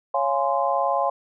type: chord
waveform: sine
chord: Db major seventh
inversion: none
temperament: just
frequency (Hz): 554.4 / 693 / 831.5 / 1039.4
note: Db5 / F5 / Ab5 / C6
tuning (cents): 0 / -14 / +2 / -12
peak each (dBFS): -25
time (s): 0.14-1.1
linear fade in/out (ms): 5
effects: none